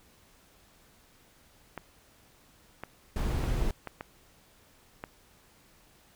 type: clicks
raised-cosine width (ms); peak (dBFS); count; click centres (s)
0.5; -22; 6; 1.777 / 2.836 / 3.44 / 3.873 / 4.009 / 5.039
type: noise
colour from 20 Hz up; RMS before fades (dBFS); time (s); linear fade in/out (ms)
brown; -29; 3.16-3.71; 2
effects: pink hiss -61 dBFS RMS until 6.15 s